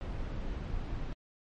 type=noise; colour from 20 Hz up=brown; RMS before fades=-36 dBFS; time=0.01-1.13 s; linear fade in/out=0 ms; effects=low-pass 4000 Hz 12 dB/octave + MP3 48 kbps